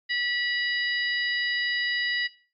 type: harmonic tone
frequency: 973 Hz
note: B5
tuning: 26 cents flat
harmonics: 2 / 3 / 4 / 5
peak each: -26 / -33 / -33 / -34 dBFS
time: 0.09-2.28 s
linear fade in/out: 20 ms
effects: noise-tail reverb RT60 0.4 s tail -19 dB re dry + MP3 96 kbps